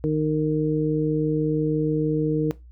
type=harmonic tone; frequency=153.9 Hz; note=D#3; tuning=19 cents flat; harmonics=1 / 2 / 3; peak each=-24 / -24 / -24 dBFS; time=0.04-2.51 s; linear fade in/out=0 ms; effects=noise-tail reverb RT60 0.2 s tail -18 dB re dry + added 60 Hz sine -43 dBFS peak until 2.71 s